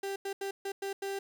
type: tone bursts at uneven times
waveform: 35% pulse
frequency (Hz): 393.3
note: G4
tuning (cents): +6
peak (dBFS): -32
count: 6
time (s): 0.03-0.16 / 0.25-0.33 / 0.41-0.51 / 0.65-0.72 / 0.82-0.93 / 1.02-1.19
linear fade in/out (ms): 5
effects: 12-bit